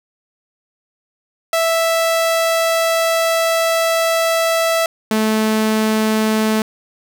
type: tone pair in turn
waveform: sawtooth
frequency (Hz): 659 / 217.8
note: E5 / A3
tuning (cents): -1 / -17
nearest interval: octave + perfect fifth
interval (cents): 1916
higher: first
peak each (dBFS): -10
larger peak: neither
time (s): 1.53-4.86 / 5.11-6.62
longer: first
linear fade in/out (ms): 2
effects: none